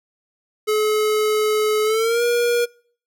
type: tone with pitch glide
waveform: square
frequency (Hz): 427.9 to 477.5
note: A4 to A#4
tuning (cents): -48 to +42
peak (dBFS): -17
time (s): 0.67-2.66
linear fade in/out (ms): 20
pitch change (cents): +190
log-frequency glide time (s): 1.84-2.23
effects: noise-tail reverb RT60 0.5 s tail -25 dB re dry